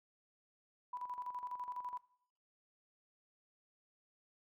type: tone with tremolo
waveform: sine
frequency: 988 Hz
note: B5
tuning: in tune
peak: -39 dBFS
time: 0.93-1.98 s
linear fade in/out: 5 ms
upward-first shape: square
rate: 12 Hz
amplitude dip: 60%
effects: noise-tail reverb RT60 0.7 s tail -22 dB re dry + MP3 96 kbps